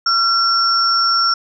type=tone pair together; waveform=sine; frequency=1365 / 5460 Hz; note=F6 / F8; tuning=-40 / -40 cents; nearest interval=2 octaves; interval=2400 cents; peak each=-15 dBFS; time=0.06-1.34 s; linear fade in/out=5 ms; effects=none